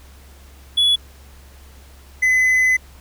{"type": "tone pair in turn", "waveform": "triangle", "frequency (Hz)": [3400, 2022], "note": ["G#7", "B6"], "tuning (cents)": [40, 40], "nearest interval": "major sixth", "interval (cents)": 900, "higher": "first", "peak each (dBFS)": -11, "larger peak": "neither", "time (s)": [[0.77, 0.96], [2.22, 2.77]], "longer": "second", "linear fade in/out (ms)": 10, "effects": ["added 68 Hz sine -42 dBFS peak until 3 s", "pink hiss -49 dBFS RMS until 3 s"]}